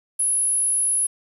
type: tone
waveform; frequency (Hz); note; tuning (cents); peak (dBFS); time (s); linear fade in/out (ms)
sine; 10548; E9; 0; -17; 0.19-1.07; 10
effects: tanh soft clip ceiling -14 dBFS + 8-bit